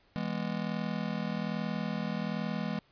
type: chord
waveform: square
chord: E major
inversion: none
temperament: just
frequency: 164.81 / 206 / 247.2 Hz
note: E3 / G#3 / B3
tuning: 0 / -14 / +2 cents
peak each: -37 / -35 / -40 dBFS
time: 0.16-2.79 s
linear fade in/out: 0 ms
effects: pink hiss -66 dBFS RMS until 2.91 s + resampled to 11025 Hz